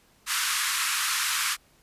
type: band-pass noise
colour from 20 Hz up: pink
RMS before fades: -27 dBFS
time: 0.26-1.57 s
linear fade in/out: 50 ms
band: 1100 to 13000 Hz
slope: 48 dB/octave
effects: pink hiss -61 dBFS RMS until 1.82 s + resampled to 32000 Hz

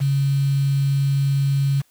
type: tone with quantisation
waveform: sine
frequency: 138.59 Hz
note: C#3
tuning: in tune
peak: -16 dBFS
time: 0-1.82 s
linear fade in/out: 20 ms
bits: 6
effects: white hiss -61 dBFS RMS until 1.9 s

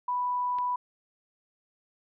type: tone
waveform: sine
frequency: 987.8 Hz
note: B5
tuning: in tune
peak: -26 dBFS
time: 0.08-0.76 s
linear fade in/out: 5 ms
type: click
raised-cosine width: 0.3 ms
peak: -29 dBFS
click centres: 0.586 s
effects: none

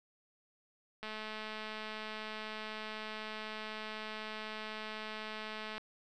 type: click train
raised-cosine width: 0.3 ms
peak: -27 dBFS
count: 1027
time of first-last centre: 1.03-5.78 s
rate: 216 Hz
effects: none

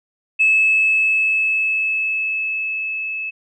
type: tone with level ramp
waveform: sine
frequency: 2602 Hz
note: E7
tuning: 23 cents flat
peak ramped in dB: -10 to -23 dBFS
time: 0.39-3.31 s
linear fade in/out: 20 ms
effects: tanh soft clip ceiling -6 dBFS

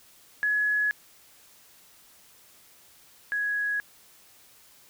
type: tone pair in turn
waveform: sine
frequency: 1690 / 1667.7 Hz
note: G#6 / G#6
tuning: +30 / +7 cents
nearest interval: unison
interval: 23 cents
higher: first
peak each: -22 / -25 dBFS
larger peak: first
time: 0.43-0.91 / 3.32-3.8 s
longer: neither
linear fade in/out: 0 ms
effects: white hiss -56 dBFS RMS until 4.89 s

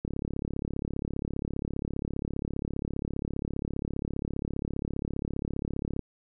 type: click train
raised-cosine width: 3 ms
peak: -19 dBFS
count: 209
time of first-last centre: 0.05-5.993 s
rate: 35 Hz
effects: none

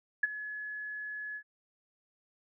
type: tone with ADSR envelope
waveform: sine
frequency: 1700 Hz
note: G#6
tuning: 40 cents sharp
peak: -21 dBFS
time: 0.23-1.43 s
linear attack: 6 ms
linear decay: 24 ms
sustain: -16 dB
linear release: 72 ms
effects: none

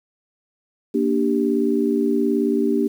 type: chord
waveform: sine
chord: G minor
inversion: first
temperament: just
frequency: 235.2 / 294 / 392 Hz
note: Bb3 / D4 / G4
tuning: +16 / +2 / 0 cents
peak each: -21 dBFS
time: 0.94-2.88 s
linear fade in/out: 10 ms
effects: 8-bit

